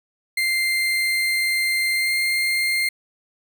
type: tone with pitch glide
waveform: 35% pulse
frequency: 2093 to 2108 Hz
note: C7 to C7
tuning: 0 to +12 cents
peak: -17 dBFS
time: 0.37-2.89 s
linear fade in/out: 5 ms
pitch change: +12 cents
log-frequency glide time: 1.94-2.13 s
effects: none